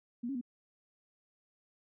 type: tone with pitch steps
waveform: sine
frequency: 238.6 / 275.4 / 243.8 Hz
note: A#3 / C#4 / B3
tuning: +41 / -11 / -22 cents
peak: -34 dBFS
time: 0.23-0.413 s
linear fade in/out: 10 ms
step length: 61 ms
effects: none